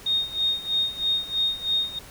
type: tone with tremolo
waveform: sine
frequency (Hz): 3703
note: A#7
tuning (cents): -12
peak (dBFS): -19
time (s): 0.06-1.99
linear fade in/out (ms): 5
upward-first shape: sine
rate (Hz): 3.1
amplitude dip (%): 85
effects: pink hiss -45 dBFS RMS until 2.1 s